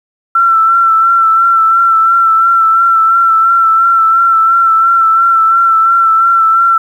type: tone with vibrato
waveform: sine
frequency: 1344 Hz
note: E6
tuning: 33 cents sharp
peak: -5 dBFS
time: 0.35-6.78 s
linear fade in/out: 5 ms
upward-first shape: sine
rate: 2.9 Hz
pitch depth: 30 cents each way
effects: 7-bit